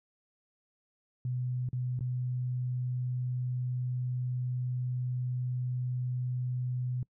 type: tone with dropouts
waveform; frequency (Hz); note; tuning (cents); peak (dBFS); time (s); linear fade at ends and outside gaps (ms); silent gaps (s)
sine; 125.3; B2; +25; -30; 1.25-7.03; 2; 1.689-1.73 / 1.992-2.007
effects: noise-tail reverb RT60 0.1 s tail -24 dB re dry